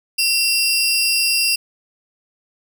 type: tone pair together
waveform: sawtooth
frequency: 2728 / 4883 Hz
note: F7 / D#8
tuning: -41 / -33 cents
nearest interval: minor seventh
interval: 1008 cents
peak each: -15 dBFS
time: 0.18-1.56 s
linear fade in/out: 10 ms
effects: none